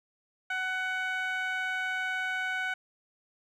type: tone with band-pass filter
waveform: 15% pulse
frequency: 747 Hz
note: F#5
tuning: 16 cents sharp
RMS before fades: -32 dBFS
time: 0.5-2.74 s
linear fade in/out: 5 ms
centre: 1500 Hz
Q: 1.6
effects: none